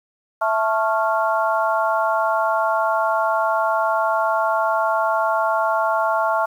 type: harmonic tone with a mistuned harmonic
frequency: 220 Hz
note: A3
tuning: in tune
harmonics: 3 / 4 / 5 / 6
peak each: -21 / -22 / -23 / -24 dBFS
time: 0.41-6.46 s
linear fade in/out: 10 ms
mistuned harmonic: 6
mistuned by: +86 cents
effects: 8-bit